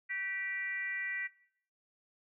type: tone with frequency modulation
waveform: sine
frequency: 1950 Hz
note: B6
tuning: 23 cents flat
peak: -34 dBFS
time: 0.09-1.28 s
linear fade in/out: 20 ms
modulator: 407 Hz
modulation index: 0.67
effects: noise-tail reverb RT60 0.6 s tail -20 dB re dry